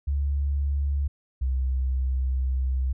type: tone pair in turn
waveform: sine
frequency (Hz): 70.6 / 64.86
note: C#2 / C2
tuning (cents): +32 / -15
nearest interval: minor second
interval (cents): 147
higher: first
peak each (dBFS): -22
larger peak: neither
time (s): 0.07-1.08 / 1.41-2.93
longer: second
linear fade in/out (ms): 10
effects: none